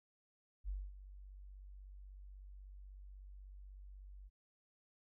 sine tone with ADSR envelope, 48.14 Hz, G1, 31 cents flat, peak -37 dBFS, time 0.64-4.3 s, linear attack 49 ms, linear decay 230 ms, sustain -14 dB, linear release 34 ms, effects none

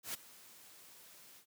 white noise with ADSR envelope, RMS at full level -39 dBFS, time 0.03-1.46 s, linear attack 110 ms, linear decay 14 ms, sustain -19 dB, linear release 89 ms, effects high-pass 100 Hz 12 dB/octave

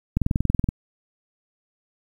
click train, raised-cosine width 5 ms, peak -8 dBFS, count 12, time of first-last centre 0.17-0.689 s, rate 21.2 Hz, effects 8-bit

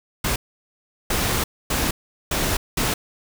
pink noise bursts at uneven times, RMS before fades -22 dBFS, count 5, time 0.24-0.36 / 1.1-1.44 / 1.7-1.91 / 2.31-2.57 / 2.77-2.94 s, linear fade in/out 5 ms, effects none

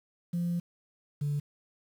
sine tone pair in turn, 173.1 / 145.16 Hz, F3 / D3, -15 / -20 cents, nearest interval minor third, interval 305 cents, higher first, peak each -26 dBFS, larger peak neither, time 0.33-0.6 / 1.21-1.4 s, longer first, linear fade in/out 10 ms, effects tanh soft clip ceiling -25 dBFS + 9-bit

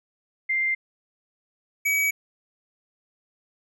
sine / square tone pair in turn, 2095 / 2274 Hz, C7 / C#7, +2 / +44 cents, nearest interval minor second, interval 142 cents, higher second, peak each -21 dBFS, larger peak neither, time 0.49-0.75 / 1.85-2.11 s, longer neither, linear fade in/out 10 ms, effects none

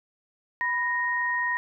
sine tone pair together, 987.8 / 1864.7 Hz, B5 / A#6, 0 / 0 cents, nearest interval major seventh, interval 1100 cents, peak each -29 / -25 dBFS, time 0.61-1.57 s, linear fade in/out 0 ms, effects none

